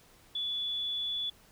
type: tone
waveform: sine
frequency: 3437 Hz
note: A7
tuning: 41 cents flat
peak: -31 dBFS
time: 0.35-1.3 s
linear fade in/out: 5 ms
effects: pink hiss -60 dBFS RMS until 1.51 s